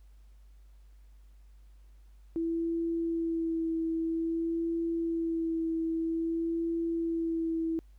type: tone with vibrato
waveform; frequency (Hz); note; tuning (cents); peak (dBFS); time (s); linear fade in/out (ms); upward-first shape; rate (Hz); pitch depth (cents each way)
sine; 330; E4; +2; -28; 2.36-7.79; 0; sine; 0.51; 19
effects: added 50 Hz sine -52 dBFS peak until 7.98 s + pink hiss -73 dBFS RMS until 7.98 s